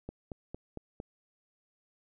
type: click train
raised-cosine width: 2 ms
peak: -26 dBFS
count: 5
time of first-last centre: 0.09-1.001 s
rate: 4.39 Hz
effects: none